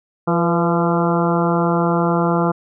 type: harmonic tone with a mistuned harmonic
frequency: 171 Hz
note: F3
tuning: 36 cents flat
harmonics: 1 / 2 / 3 / 4 / 5 / 6 / 7 / 8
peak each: -18 / -21 / -23 / -24 / -25 / -26 / -26 / -27 dBFS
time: 0.27-2.52 s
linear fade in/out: 10 ms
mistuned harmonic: 3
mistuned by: -47 cents
effects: none